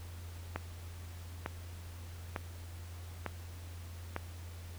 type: click train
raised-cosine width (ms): 0.5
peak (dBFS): -20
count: 5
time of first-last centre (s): 0.56-4.164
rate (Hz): 1.11
effects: added 86 Hz sine -44 dBFS peak until 4.78 s + pink hiss -55 dBFS RMS until 4.78 s